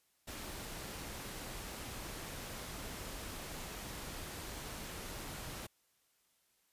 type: noise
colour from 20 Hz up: pink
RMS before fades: -45 dBFS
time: 0.27-5.67 s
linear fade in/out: 10 ms
effects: white hiss -75 dBFS RMS until 6.72 s + resampled to 32000 Hz